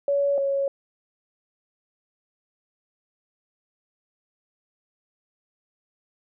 sine tone pair in turn, 564 / 553 Hz, C#5 / C#5, +30 / -4 cents, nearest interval unison, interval 34 cents, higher first, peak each -19 / -21 dBFS, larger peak first, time 0.08-0.38 / 0.38-0.68 s, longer neither, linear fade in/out 2 ms, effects none

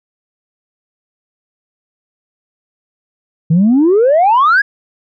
sine exponential sweep, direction up, 153.7 to 1700 Hz, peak -5 dBFS, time 3.5-4.62 s, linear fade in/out 10 ms, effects tanh soft clip ceiling -4 dBFS

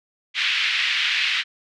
pink band-pass noise, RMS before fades -22 dBFS, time 0.34-1.44 s, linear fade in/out 50 ms, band 2000 to 3600 Hz, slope 24 dB/octave, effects none

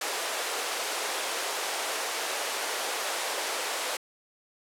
pink high-pass noise, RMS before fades -31 dBFS, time 0.01-3.97 s, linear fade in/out 5 ms, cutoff 450 Hz, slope 24 dB/octave, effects low-pass 11000 Hz 12 dB/octave

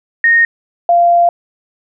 sine tone pair in turn, 1853 / 691.9 Hz, A#6 / F5, -11 / -16 cents, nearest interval octave + perfect fourth, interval 1705 cents, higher first, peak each -6 dBFS, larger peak neither, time 0.24-0.45 / 0.89-1.29 s, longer second, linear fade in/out 2 ms, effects none

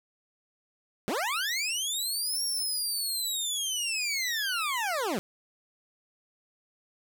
20% pulse linear two-way sweep, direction up then down, 164.81 to 5588 to 164.8 Hz, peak -23 dBFS, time 1.08-5.19 s, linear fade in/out 0 ms, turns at 2.43 s, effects none

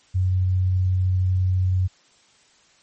sine tone, 92.5 Hz, F#2, in tune, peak -17 dBFS, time 0.14-1.88 s, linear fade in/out 20 ms, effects white hiss -57 dBFS RMS until 2.82 s + MP3 32 kbps

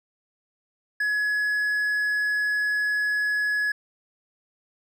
triangle tone, 1689 Hz, G#6, 29 cents sharp, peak -20 dBFS, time 1-3.72 s, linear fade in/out 5 ms, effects none

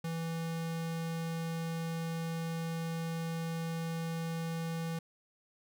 square tone, 164.81 Hz, E3, in tune, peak -35 dBFS, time 0.04-4.99 s, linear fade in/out 5 ms, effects none

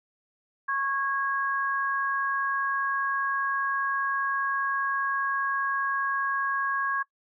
sine tone pair together, 1100 / 1645 Hz, C#6 / G#6, -14 / -17 cents, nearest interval perfect fifth, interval 697 cents, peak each -28 dBFS, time 0.68-7.03 s, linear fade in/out 10 ms, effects noise-tail reverb RT60 0.1 s tail -20 dB re dry

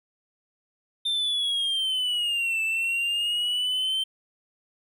triangle linear two-way sweep, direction down then up, 3600 to 2637 to 3119 Hz, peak -22 dBFS, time 1.05-4.04 s, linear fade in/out 10 ms, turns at 2.62 s, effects none

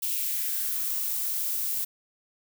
violet noise with high-pass filter sweep, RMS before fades -29 dBFS, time 0.02-1.85 s, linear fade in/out 10 ms, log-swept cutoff 2900 to 330 Hz, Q 2.4, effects none

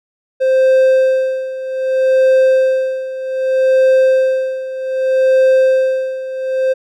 triangle tone with tremolo, 523.3 Hz, C5, in tune, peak -5 dBFS, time 0.4-6.74 s, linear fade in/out 20 ms, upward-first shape sine, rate 0.64 Hz, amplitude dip 80%, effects none

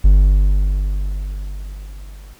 triangle tone with level ramp, 49 Hz, G1, in tune, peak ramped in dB -3 to -33 dBFS, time 0.04-2.34 s, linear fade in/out 10 ms, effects pink hiss -48 dBFS RMS until 2.39 s

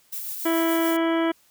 violet noise with tremolo, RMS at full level -31 dBFS, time 0.12-0.97 s, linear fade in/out 10 ms, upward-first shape sine, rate 7 Hz, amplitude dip 30%
harmonic tone, 329.6 Hz, E4, in tune, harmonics 1 / 2 / 3 / 4 / 5 / 6 / 7 / 9 / 10, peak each -21 / -27 / -31 / -33 / -35 / -37 / -38 / -40 / -41 dBFS, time 0.45-1.32 s, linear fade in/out 10 ms
effects white hiss -60 dBFS RMS until 1.5 s

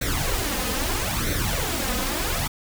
pink noise with flanger, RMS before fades -25 dBFS, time 0.01-2.48 s, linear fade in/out 10 ms, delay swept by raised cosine 0.5 to 4 ms, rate 0.77 Hz, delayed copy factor +0.7, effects none

